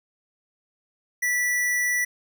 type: tone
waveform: square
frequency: 1961 Hz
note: B6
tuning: 13 cents flat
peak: -22 dBFS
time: 1.22-2.05 s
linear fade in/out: 10 ms
effects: none